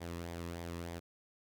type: tone with flanger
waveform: sawtooth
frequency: 85.2 Hz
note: F2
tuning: 42 cents flat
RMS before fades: -43 dBFS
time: 0-1 s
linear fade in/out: 20 ms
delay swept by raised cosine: 0.71 to 1.37 ms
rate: 3.3 Hz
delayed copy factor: -0.5
effects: none